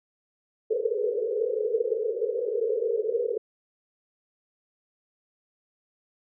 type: band-pass noise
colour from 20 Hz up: white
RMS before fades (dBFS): -27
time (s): 0.7-3.38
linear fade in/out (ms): 10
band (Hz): 420 to 490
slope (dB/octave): 96
effects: none